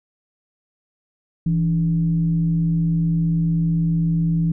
sine tone with frequency modulation, 164.81 Hz, E3, in tune, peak -16 dBFS, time 1.46-4.52 s, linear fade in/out 5 ms, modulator 127 Hz, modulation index 0.35, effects none

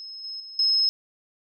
sine tone with level steps, 5170 Hz, E8, 34 cents flat, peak -36 / -32 / -38 / -18 dBFS, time 0-0.89 s, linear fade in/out 0 ms, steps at 0.24 / 0.4 / 0.59 s, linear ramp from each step 2 ms, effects none

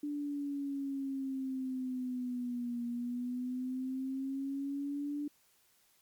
sine exponential two-way sweep, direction down then up, 293.7 to 237.9 to 293.7 Hz, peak -34 dBFS, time 0.03-5.28 s, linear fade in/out 5 ms, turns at 2.85 s, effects white hiss -69 dBFS RMS until 6.01 s + MP3 96 kbps

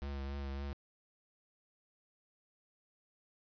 square tone with vibrato, 69.3 Hz, C#2, in tune, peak -39 dBFS, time 0.02-0.73 s, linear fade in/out 0 ms, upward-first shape triangle, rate 3.6 Hz, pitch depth 36 cents each way, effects resampled to 11025 Hz + 12-bit

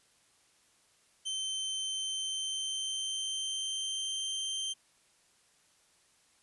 sawtooth tone with pitch glide, 3100 to 3138 Hz, G7 to G7, -20 to +1 cents, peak -30 dBFS, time 1.25-4.74 s, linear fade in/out 20 ms, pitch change +21 cents, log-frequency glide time 1.78-4.22 s, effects white hiss -67 dBFS RMS until 6.42 s + resampled to 24000 Hz

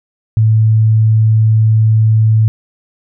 sine tone, 110 Hz, A2, in tune, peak -6 dBFS, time 0.37-2.48 s, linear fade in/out 0 ms, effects none

